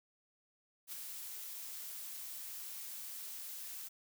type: noise with ADSR envelope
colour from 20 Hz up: blue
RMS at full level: -43 dBFS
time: 0.87-3.89 s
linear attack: 53 ms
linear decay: 13 ms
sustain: -3 dB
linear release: 19 ms
effects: none